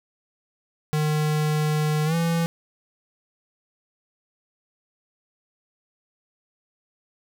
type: tone with pitch glide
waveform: square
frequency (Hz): 152.5 to 167.27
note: D#3 to E3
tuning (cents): -34 to +26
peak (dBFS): -21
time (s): 0.93-2.46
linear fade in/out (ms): 0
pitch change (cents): +160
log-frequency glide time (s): 2.05-2.15
effects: none